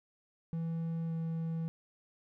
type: tone with pitch glide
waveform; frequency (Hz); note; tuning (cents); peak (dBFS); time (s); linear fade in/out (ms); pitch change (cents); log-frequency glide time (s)
triangle; 164.81 to 163.58; E3 to E3; 0 to -13; -31; 0.53-1.68; 0; -13; 1.07-1.12
effects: none